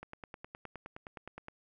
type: click train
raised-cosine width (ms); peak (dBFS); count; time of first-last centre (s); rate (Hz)
0.5; -29; 15; 0.03-1.484; 9.63
effects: none